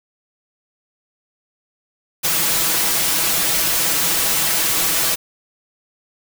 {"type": "noise with comb filter", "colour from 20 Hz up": "white", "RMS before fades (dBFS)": -18, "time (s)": [2.23, 5.16], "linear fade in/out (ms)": 20, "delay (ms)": 6.1, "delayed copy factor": 0.75, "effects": []}